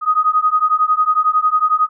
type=beating tone pair; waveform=sine; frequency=1244.5 / 1255.5 Hz; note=D#6 / D#6; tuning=0 / +15 cents; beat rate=11 Hz; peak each=-15 dBFS; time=0.01-1.89 s; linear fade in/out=50 ms; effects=none